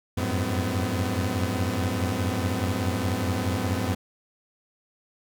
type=tone cluster; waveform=sawtooth; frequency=89.7 / 94.5 / 106.3 / 253.3 Hz; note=F2 / F#2 / G#2 / B3; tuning=+47 / +37 / +41 / +44 cents; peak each=-26 dBFS; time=0.17-3.95 s; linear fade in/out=10 ms; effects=none